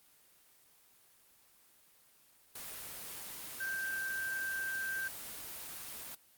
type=tone in noise; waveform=sine; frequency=1568 Hz; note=G6; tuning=in tune; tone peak=-35 dBFS; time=3.6-5.08 s; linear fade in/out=5 ms; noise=white; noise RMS=-45 dBFS; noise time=2.55-6.15 s; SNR=+7 dB; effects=white hiss -65 dBFS RMS until 6.37 s + Opus 24 kbps